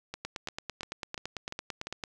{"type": "two click trains", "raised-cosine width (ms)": 0.2, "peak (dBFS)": [-20, -18], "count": [6, 17], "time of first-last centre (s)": [[0.14, 1.87], [0.25, 2.038]], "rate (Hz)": [2.89, 8.95], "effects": []}